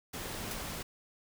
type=noise; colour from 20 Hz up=pink; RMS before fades=-40 dBFS; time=0.13-0.83 s; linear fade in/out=10 ms
type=noise with exponential decay; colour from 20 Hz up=white; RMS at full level=-35 dBFS; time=0.51-0.6 s; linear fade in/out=2 ms; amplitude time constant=19 ms
effects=none